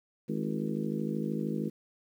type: harmonic tone with a mistuned harmonic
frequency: 53 Hz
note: G#1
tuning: 36 cents sharp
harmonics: 3 / 4 / 5 / 6 / 7 / 8 / 9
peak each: -36 / -33 / -39 / -39 / -40 / -43 / -43 dBFS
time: 0.28-1.7 s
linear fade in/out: 20 ms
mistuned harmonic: 7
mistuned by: -59 cents
effects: 10-bit